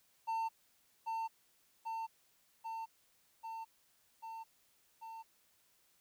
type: tone with echo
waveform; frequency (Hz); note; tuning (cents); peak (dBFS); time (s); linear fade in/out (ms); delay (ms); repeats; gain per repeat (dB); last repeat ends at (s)
triangle; 901; A5; +41; -32; 0.27-0.49; 20; 790; 6; -2; 5.23
effects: white hiss -72 dBFS RMS until 6 s